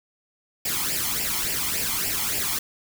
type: noise with flanger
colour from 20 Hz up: white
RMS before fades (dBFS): -26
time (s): 0.65-2.59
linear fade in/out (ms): 5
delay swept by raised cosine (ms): 0.39 to 0.96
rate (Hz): 3.5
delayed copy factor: +0.7
effects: none

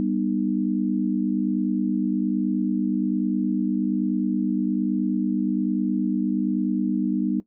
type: chord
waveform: sine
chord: G augmented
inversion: none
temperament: just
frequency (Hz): 196 / 245 / 306.2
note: G3 / B3 / D#4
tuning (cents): 0 / -14 / -28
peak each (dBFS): -25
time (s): 0-7.4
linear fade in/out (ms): 0
effects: noise-tail reverb RT60 0.1 s tail -17 dB re dry

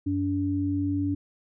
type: tone pair together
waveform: sine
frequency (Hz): 95.64 / 286.6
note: G2 / D4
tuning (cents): -42 / -42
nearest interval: octave + perfect fifth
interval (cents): 1900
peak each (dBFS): -29 / -25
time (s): 0.06-1.15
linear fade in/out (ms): 10
effects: none

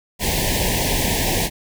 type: band-stop noise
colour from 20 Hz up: pink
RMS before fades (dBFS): -20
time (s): 0.19-1.5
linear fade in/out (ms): 50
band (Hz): 990 to 1700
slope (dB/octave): 96
effects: none

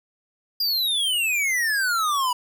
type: exponential sweep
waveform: square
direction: down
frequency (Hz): 4883 to 967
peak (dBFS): -21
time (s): 0.6-2.33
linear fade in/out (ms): 5
effects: none

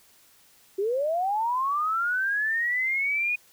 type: linear sweep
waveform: sine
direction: up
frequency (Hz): 374.9 to 2478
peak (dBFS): -23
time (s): 0.78-3.36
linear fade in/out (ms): 10
effects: white hiss -58 dBFS RMS until 3.52 s

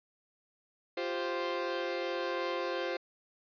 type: chord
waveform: sawtooth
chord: F suspended second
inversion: none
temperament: equal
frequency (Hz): 349.2 / 392 / 523.3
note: F4 / G4 / C5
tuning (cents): 0 / 0 / 0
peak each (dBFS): -33 / -36 / -31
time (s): 0.97-2.97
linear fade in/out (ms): 5
effects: resampled to 11025 Hz

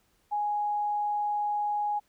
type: tone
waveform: sine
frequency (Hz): 830.6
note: G#5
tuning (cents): 0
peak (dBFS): -26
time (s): 0.31-2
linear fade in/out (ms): 20
effects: pink hiss -69 dBFS RMS until 2.08 s

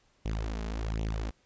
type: tone with flanger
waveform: sawtooth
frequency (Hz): 54.4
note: A1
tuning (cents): -19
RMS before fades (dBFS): -33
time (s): 0.25-1.31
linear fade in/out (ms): 10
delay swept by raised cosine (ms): 0.31 to 4.81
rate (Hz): 1.3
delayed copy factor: +0.8
effects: pink hiss -68 dBFS RMS until 1.45 s + resampled to 16000 Hz

